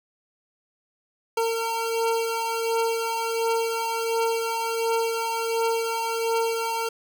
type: beating tone pair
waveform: 25% pulse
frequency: 455.9 / 457.3 Hz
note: A#4 / A#4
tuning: -39 / -33 cents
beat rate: 1.4 Hz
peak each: -21 / -25 dBFS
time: 1.37-6.89 s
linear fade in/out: 5 ms
effects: none